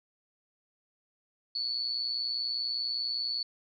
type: tone with amplitude modulation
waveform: sine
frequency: 4435 Hz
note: C#8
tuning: in tune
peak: -26 dBFS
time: 1.55-3.43 s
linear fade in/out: 5 ms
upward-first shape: sine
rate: 120 Hz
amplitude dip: 85%
effects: none